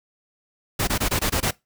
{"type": "noise bursts", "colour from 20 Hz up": "pink", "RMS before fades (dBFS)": -22, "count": 7, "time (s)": [0.79, 1.511], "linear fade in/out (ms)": 10, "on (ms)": 85, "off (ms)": 21, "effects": ["noise-tail reverb RT60 0.2 s tail -22 dB re dry"]}